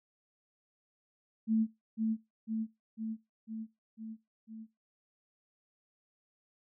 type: tone with echo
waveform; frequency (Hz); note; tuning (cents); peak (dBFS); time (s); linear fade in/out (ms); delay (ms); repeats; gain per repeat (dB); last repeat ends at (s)
sine; 221.4; A3; +11; -25; 1.47-1.67; 50; 500; 6; -3; 4.67
effects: noise-tail reverb RT60 0.2 s tail -21 dB re dry